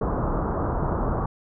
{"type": "low-pass noise", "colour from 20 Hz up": "pink", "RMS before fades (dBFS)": -25, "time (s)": [0.01, 1.26], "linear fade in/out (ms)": 5, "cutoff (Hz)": 1300, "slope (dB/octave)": 48, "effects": []}